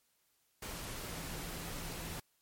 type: tone in noise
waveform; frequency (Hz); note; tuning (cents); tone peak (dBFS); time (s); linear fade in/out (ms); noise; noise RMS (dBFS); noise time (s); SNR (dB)
sine; 164.81; E3; 0; -49; 1.09-2.18; 5; pink; -43; 0.62-2.2; -9
effects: white hiss -75 dBFS RMS until 2.41 s + MP3 64 kbps